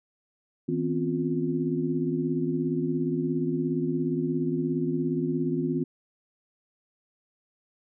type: tone cluster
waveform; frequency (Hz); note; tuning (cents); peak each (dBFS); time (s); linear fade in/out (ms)
sine; 159.6 / 251.3 / 268.4 / 353.3; D#3 / B3 / C4 / F4; +44 / +30 / +44 / +20; -30; 0.68-5.84; 10
effects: none